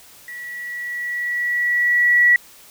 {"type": "tone with level ramp", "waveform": "sine", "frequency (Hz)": 1939, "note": "B6", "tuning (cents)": -32, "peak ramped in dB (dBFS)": [-31, -9], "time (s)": [0.28, 2.36], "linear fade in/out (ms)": 2, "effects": ["white hiss -46 dBFS RMS until 2.7 s"]}